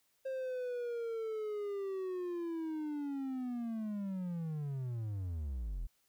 triangle linear sweep, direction down, 533 to 36.71 Hz, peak -34 dBFS, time 0.25-5.87 s, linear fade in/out 10 ms, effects white hiss -75 dBFS RMS until 6.08 s

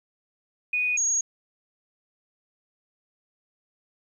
sine tone pair in turn, 2476 / 6610 Hz, D#7 / G#8, -9 / -9 cents, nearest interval octave + perfect fourth, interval 1700 cents, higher second, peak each -22 / -21 dBFS, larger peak second, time 0.73-0.97 / 0.97-1.21 s, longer neither, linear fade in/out 5 ms, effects 10-bit

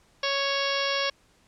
harmonic tone, 554.4 Hz, C#5, in tune, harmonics 1 / 2 / 3 / 4 / 5 / 6 / 7 / 8 / 9 / 10, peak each -30 / -32 / -33 / -34 / -34 / -33 / -38 / -36 / -38 / -34 dBFS, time 0.23-1.1 s, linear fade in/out 5 ms, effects pink hiss -62 dBFS RMS until 1.47 s + low-pass 9000 Hz 12 dB/octave

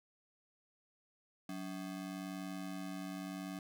square ring-modulated tone, 234.6 Hz, A#3, 11 cents sharp, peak -39 dBFS, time 1.49-3.59 s, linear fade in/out 2 ms, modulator 50.4 Hz, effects none

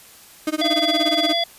35% pulse tone with tremolo, 309 Hz, D#4, 12 cents flat, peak -16 dBFS, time 0.47-1.33 s, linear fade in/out 2 ms, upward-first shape sine, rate 17 Hz, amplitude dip 100%
harmonic tone, 681 Hz, F5, 44 cents flat, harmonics 1 / 3 / 5 / 7, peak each -22 / -29 / -21 / -27 dBFS, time 0.61-1.44 s, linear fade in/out 5 ms
effects white hiss -46 dBFS RMS until 1.58 s + resampled to 32000 Hz

